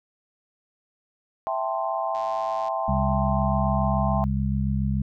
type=chord; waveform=sine; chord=A minor seventh; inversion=second; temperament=equal; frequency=659.3 / 784 / 880 / 1046.5 Hz; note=E5 / G5 / A5 / C6; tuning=0 / 0 / 0 / 0 cents; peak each=-28 / -29 / -32 / -30 dBFS; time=1.47-4.24 s; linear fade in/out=0 ms
type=click train; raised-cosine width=0.2 ms; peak=-28 dBFS; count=59; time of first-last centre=2.15-2.682 s; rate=109 Hz
type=harmonic tone; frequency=67 Hz; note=C2; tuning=42 cents sharp; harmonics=1 / 2 / 3; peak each=-26 / -26 / -26 dBFS; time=2.88-5.02 s; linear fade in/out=5 ms
effects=none